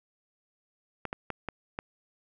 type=clicks; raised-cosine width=0.5 ms; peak=-18 dBFS; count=5; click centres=1.053 / 1.129 / 1.303 / 1.487 / 1.789 s; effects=none